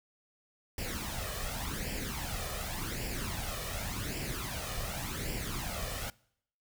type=noise with flanger; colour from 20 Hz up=pink; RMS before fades=-37 dBFS; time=0.78-6.1 s; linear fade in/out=2 ms; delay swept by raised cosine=0.39 to 1.69 ms; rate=0.88 Hz; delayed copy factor=+0.65; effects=noise-tail reverb RT60 0.7 s tail -24 dB re dry